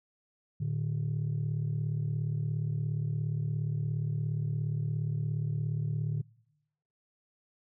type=tone pair together; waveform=sine; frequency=113.08 / 150.2 Hz; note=A2 / D3; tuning=+48 / +39 cents; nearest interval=perfect fourth; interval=491 cents; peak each=-31 / -30 dBFS; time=0.6-6.22 s; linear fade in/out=10 ms; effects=noise-tail reverb RT60 0.9 s tail -25 dB re dry + tanh soft clip ceiling -25 dBFS